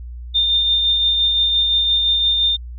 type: tone with tremolo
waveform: sine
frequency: 3617 Hz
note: A7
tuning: 47 cents sharp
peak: -12 dBFS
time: 0.34-2.57 s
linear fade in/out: 20 ms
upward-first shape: triangle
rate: 5.8 Hz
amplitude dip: 35%
effects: added 60 Hz sine -29 dBFS peak until 2.78 s

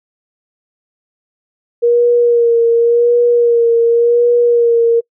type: tone with vibrato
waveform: sine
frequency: 472 Hz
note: A#4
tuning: 22 cents sharp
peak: -7 dBFS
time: 1.82-5.01 s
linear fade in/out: 20 ms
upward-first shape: sine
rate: 0.9 Hz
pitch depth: 29 cents each way
effects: noise-tail reverb RT60 0.1 s tail -25 dB re dry

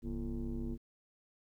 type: tone with frequency modulation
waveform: sine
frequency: 134.7 Hz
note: C#3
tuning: 49 cents flat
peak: -34 dBFS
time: 0.02-0.78 s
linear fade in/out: 50 ms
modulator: 101 Hz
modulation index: 1.9
effects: tanh soft clip ceiling -32 dBFS + 12-bit

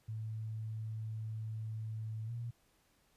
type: tone with pitch glide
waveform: sine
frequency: 110 to 117.9 Hz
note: A2 to A#2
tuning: 0 to +20 cents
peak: -38 dBFS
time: 0.08-2.51 s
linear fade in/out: 10 ms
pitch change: +120 cents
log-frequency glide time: 2.26-2.31 s
effects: pink hiss -72 dBFS RMS until 3.16 s + resampled to 32000 Hz

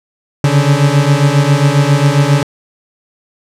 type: beating tone pair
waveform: 40% pulse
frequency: 139 / 146.4 Hz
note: C#3 / D3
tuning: +5 / -5 cents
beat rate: 7.4 Hz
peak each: -10 dBFS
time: 0.44-2.43 s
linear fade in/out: 2 ms
effects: low-pass 9000 Hz 12 dB/octave

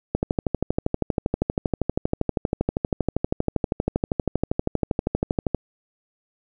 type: click train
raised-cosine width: 2 ms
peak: -7 dBFS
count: 69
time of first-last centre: 0.15-5.547 s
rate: 12.6 Hz
effects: none

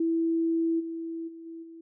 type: tone with level steps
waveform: sine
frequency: 329.6 Hz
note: E4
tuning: in tune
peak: -23 / -32 / -41 / -38 / -43 dBFS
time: 0-1.81 s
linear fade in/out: 5 ms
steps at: 0.79 / 1.27 / 1.45 / 1.62 s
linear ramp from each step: 20 ms
effects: none

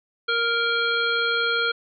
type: harmonic tone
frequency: 466.2 Hz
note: A#4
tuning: in tune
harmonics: 1 / 3 / 5 / 7 / 9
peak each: -28 / -22 / -32 / -28 / -31 dBFS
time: 0.28-1.72 s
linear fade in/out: 10 ms
effects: none

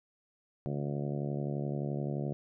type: harmonic tone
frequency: 71.6 Hz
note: D2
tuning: 43 cents flat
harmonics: 2 / 3 / 4 / 5 / 6 / 7 / 8 / 9 / 10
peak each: -34 / -39 / -44 / -41 / -46 / -47 / -45 / -48 / -51 dBFS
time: 0.66-2.33 s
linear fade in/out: 0 ms
effects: none

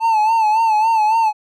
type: tone with vibrato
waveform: triangle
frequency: 880 Hz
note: A5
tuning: in tune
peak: -10 dBFS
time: 0-1.33 s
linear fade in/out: 50 ms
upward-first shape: sine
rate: 3.6 Hz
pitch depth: 69 cents each way
effects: none

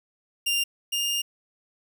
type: tone pair in turn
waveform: sawtooth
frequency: 2794 / 2820 Hz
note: F7 / F7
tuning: 0 / +16 cents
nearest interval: unison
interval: 16 cents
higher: second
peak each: -19 / -21 dBFS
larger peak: first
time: 0.46-0.64 / 0.92-1.22 s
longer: second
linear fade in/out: 10 ms
effects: none

